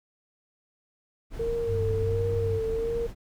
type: noise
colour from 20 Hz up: brown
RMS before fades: -36 dBFS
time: 1.3-3.15 s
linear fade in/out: 50 ms
type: tone with vibrato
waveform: sine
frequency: 456.4 Hz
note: A#4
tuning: 37 cents flat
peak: -26 dBFS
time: 1.39-3.07 s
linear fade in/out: 10 ms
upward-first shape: sine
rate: 1.4 Hz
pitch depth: 39 cents each way
type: tone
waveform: sine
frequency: 97.3 Hz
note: G2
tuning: 12 cents flat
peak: -27 dBFS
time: 1.65-2.61 s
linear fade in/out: 50 ms
effects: none